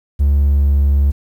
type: tone with pitch glide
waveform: triangle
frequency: 71 to 70.51 Hz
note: C#2 to C#2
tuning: +42 to +30 cents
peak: -7 dBFS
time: 0.19-1.12 s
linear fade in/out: 20 ms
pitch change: -12 cents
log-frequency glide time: 0.4-0.72 s
effects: tanh soft clip ceiling -3 dBFS + 8-bit